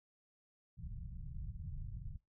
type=low-pass noise; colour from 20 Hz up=pink; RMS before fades=-45 dBFS; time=0.77-2.18 s; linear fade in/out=20 ms; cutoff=160 Hz; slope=48 dB/octave; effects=noise-tail reverb RT60 0.2 s tail -24 dB re dry